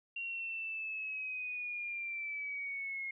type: linear sweep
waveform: sine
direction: down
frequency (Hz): 2761 to 2149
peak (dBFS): -37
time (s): 0.16-3.11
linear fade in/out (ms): 5
effects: none